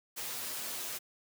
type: noise with comb filter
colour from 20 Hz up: white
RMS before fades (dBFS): -39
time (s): 0.16-0.99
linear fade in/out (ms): 20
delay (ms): 8.1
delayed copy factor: +0.65
effects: high-pass 150 Hz 12 dB/octave